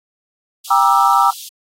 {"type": "high-pass noise", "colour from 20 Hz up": "pink", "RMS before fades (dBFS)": -33, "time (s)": [0.64, 1.49], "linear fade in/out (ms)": 10, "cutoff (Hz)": 3100, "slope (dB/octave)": 48}
{"type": "chord", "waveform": "sine", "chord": "E half-diminished seventh", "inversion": "first", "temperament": "just", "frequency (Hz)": [791.1, 949.3, 1186.7, 1318.5], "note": ["G5", "Bb5", "D6", "E6"], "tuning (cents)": [16, 31, 18, 0], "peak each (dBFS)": -15, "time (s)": [0.7, 1.31], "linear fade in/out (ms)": 10}
{"effects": ["AAC 48 kbps"]}